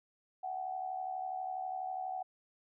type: tone with amplitude modulation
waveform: sine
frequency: 749 Hz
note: F#5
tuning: 21 cents sharp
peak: -33 dBFS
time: 0.43-2.23 s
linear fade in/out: 10 ms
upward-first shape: sine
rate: 72.2 Hz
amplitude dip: 65%
effects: none

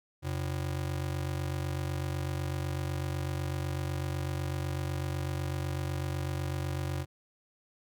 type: ring-modulated tone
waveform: square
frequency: 110 Hz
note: A2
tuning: in tune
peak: -29 dBFS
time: 0.22-7.06 s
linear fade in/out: 50 ms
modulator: 24 Hz
effects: none

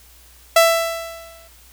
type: tone with exponential decay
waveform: sawtooth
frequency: 664 Hz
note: E5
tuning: 12 cents sharp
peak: -4 dBFS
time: 0.56-1.48 s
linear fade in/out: 5 ms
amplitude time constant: 200 ms
effects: added 60 Hz sine -49 dBFS peak until 1.72 s + white hiss -49 dBFS RMS until 1.72 s

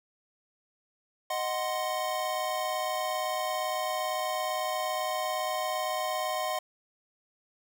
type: chord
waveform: square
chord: C diminished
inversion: first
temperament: equal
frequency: 622.3 / 740 / 1046.5 Hz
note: Eb5 / Gb5 / C6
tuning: 0 / 0 / 0 cents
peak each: -34 / -34 / -35 dBFS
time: 1.3-6.59 s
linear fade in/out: 5 ms
effects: none

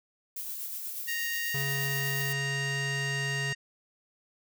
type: noise with tremolo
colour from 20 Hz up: violet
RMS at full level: -36 dBFS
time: 0.36-2.33 s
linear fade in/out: 5 ms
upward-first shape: sine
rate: 8.3 Hz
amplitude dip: 30%
type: harmonic tone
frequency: 932.3 Hz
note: A#5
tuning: in tune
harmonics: 2 / 3 / 4 / 5 / 6 / 7 / 8 / 9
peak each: -32 / -38 / -48 / -44 / -48 / -46 / -51 / -50 dBFS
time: 1.07-3.55 s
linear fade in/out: 20 ms
type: tone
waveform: square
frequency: 138.59 Hz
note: C#3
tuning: in tune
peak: -33 dBFS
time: 1.54-3.53 s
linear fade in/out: 5 ms
effects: none

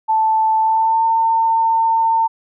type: tone with pitch glide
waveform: sine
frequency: 880 to 903.7 Hz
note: A5 to A5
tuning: 0 to +46 cents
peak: -12 dBFS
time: 0.08-2.28 s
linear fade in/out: 20 ms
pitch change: +46 cents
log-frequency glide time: 0.59-1.07 s
effects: none

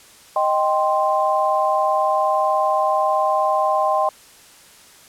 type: chord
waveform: sine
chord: C minor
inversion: first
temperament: equal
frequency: 622.3 / 784 / 1046.5 Hz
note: Eb5 / G5 / C6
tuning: 0 / 0 / 0 cents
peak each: -20 dBFS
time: 0.36-4.09 s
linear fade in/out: 2 ms
effects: white hiss -47 dBFS RMS until 5.08 s + low-pass 11000 Hz 12 dB/octave

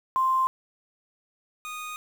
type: tone pair in turn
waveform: sine / 25% pulse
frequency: 1046.5 / 1237.3 Hz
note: C6 / D#6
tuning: 0 / -10 cents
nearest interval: minor third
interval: 290 cents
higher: second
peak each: -20 / -30 dBFS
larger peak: first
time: 0.16-0.47 / 1.65-1.96 s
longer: neither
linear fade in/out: 0 ms
effects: 8-bit

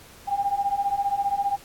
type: beating tone pair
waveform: sine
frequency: 792 / 807 Hz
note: G5 / G#5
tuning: +18 / -50 cents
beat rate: 15 Hz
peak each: -26 / -24 dBFS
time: 0.27-1.57 s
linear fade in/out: 20 ms
effects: pink hiss -48 dBFS RMS until 1.64 s + AAC 64 kbps

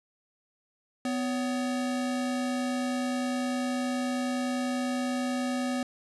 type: tone pair together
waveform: square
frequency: 250.8 / 561.7 Hz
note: B3 / C#5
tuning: +27 / +23 cents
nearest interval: octave + major second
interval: 1396 cents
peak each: -29 / -37 dBFS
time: 1.05-5.83 s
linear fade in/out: 2 ms
effects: resampled to 24000 Hz + 10-bit

